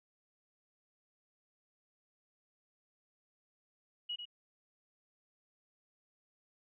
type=tone with echo; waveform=sine; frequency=2908 Hz; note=F#7; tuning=31 cents flat; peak=-36 dBFS; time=4.09-4.16 s; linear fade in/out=10 ms; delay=95 ms; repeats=1; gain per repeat=-6 dB; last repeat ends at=4.255 s; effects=none